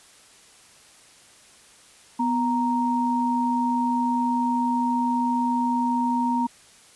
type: tone pair together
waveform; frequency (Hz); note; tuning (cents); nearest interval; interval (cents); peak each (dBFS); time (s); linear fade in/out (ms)
sine; 246.9 / 932.3; B3 / A#5; 0 / 0; octave + major seventh; 2300; -23; 2.19-6.47; 10
effects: white hiss -52 dBFS RMS until 6.95 s + resampled to 24000 Hz